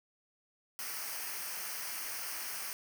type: noise with comb filter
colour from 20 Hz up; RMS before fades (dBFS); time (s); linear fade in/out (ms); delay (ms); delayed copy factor
white; -40; 0.79-2.73; 0; 0.27; -0.7
effects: none